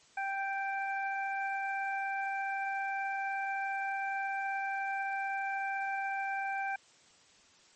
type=harmonic tone; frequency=784 Hz; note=G5; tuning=in tune; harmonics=1 / 2 / 3; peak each=-34 / -37 / -41 dBFS; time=0.17-6.76 s; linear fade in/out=5 ms; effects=white hiss -62 dBFS RMS until 7.75 s + MP3 32 kbps